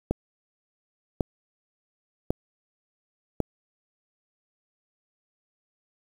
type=click train; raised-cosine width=2 ms; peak=-10 dBFS; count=4; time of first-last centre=0.11-3.403 s; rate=0.911 Hz; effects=7-bit